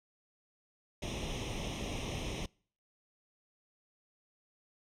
pink noise with comb filter, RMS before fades -38 dBFS, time 1.02-2.46 s, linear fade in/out 5 ms, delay 0.33 ms, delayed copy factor +0.85, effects noise-tail reverb RT60 0.5 s tail -26 dB re dry + low-pass 6000 Hz 12 dB/octave

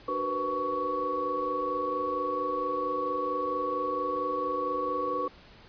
sine tone cluster, 298.5 / 379.1 / 478.6 / 503 / 1120 Hz, D4 / F#4 / A#4 / B4 / C#6, +28 / +42 / +46 / +32 / +18 cents, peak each -38 / -38 / -38 / -33 / -30 dBFS, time 0.08-5.28 s, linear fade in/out 5 ms, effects pink hiss -53 dBFS RMS until 5.68 s + resampled to 11025 Hz

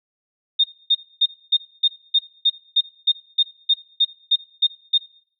sine tone bursts, 3667 Hz, A#7, 29 cents flat, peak -12 dBFS, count 15, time 0.59-4.98 s, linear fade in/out 10 ms, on 50 ms, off 260 ms, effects noise-tail reverb RT60 0.5 s tail -18 dB re dry

